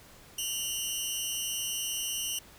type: tone pair together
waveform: 15% pulse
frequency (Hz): 2820 / 3035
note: F7 / F#7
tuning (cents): +16 / +43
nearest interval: minor second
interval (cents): 127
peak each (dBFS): -27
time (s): 0.38-2.39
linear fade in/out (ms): 5
effects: pink hiss -54 dBFS RMS until 2.58 s